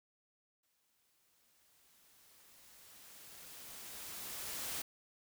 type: noise with exponential growth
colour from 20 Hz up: white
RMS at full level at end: -40 dBFS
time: 0.63-4.82 s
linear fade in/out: 5 ms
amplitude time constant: 910 ms
effects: none